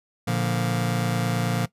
sawtooth chord, Bb major, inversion none, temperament just, 116.54 / 145.68 / 174.81 Hz, Bb2 / D3 / F3, 0 / -14 / +2 cents, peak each -21 / -25 / -22 dBFS, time 0.27-1.66 s, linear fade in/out 10 ms, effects noise-tail reverb RT60 0.1 s tail -18 dB re dry + resampled to 32000 Hz

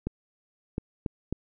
clicks, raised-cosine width 3 ms, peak -16 dBFS, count 4, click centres 0.07 / 0.781 / 1.062 / 1.326 s, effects none

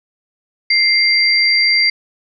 sine tone pair together, 2101 / 4717 Hz, C7 / D8, +7 / +7 cents, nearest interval octave + major second, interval 1400 cents, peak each -13 dBFS, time 0.7-1.9 s, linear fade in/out 5 ms, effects none

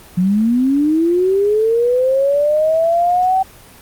sine linear sweep, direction up, 174.61 to 768 Hz, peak -11 dBFS, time 0.17-3.43 s, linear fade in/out 10 ms, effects pink hiss -41 dBFS RMS until 3.81 s + Opus 32 kbps

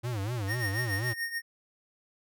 square tone with vibrato, 110 Hz, A2, in tune, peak -31 dBFS, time 0.03-1.14 s, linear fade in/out 20 ms, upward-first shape sine, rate 4.1 Hz, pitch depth 230 cents each way
square tone with tremolo, 1848 Hz, A#6, 16 cents flat, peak -29 dBFS, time 0.47-1.42 s, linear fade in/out 50 ms, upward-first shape triangle, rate 6.9 Hz, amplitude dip 80%
effects none

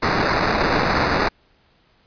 white noise with sample-and-hold, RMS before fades -19 dBFS, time 0.02-1.29 s, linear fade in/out 10 ms, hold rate 3150 Hz, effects pink hiss -59 dBFS RMS until 2.06 s + resampled to 11025 Hz

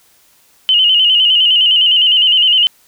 sine tone with vibrato, 2960 Hz, F#7, in tune, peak -7 dBFS, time 0.69-2.67 s, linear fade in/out 0 ms, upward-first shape square, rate 9.8 Hz, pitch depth 57 cents each way, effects white hiss -51 dBFS RMS until 2.87 s

